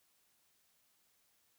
silence, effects white hiss -74 dBFS RMS until 1.58 s

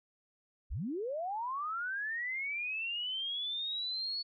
sine linear sweep, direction up, 30.87 to 4435 Hz, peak -34 dBFS, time 0.7-4.23 s, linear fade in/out 20 ms, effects none

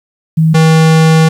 sine / square tone pair in turn, 160 / 160 Hz, D#3 / D#3, +49 / +49 cents, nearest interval unison, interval 0 cents, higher neither, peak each -5 dBFS, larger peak neither, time 0.37-0.54 / 0.54-1.29 s, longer second, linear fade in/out 10 ms, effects low-pass 9000 Hz 12 dB/octave + 7-bit

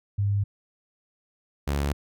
sine / sawtooth tone pair in turn, 100.9 / 71.12 Hz, G#2 / C#2, -49 / +45 cents, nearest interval tritone, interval 606 cents, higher first, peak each -21 / -20 dBFS, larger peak second, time 0.18-0.44 / 1.67-1.93 s, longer neither, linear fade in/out 10 ms, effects none

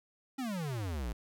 square exponential sweep, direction down, 277.2 to 52.2 Hz, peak -35 dBFS, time 0.38-1.13 s, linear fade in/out 10 ms, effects none

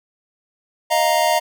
square chord, Eb suspended second, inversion none, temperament just, 622.3 / 700 / 933.4 Hz, Eb5 / F5 / Bb5, 0 / +4 / +2 cents, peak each -20 dBFS, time 0.9-1.4 s, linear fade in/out 20 ms, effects none

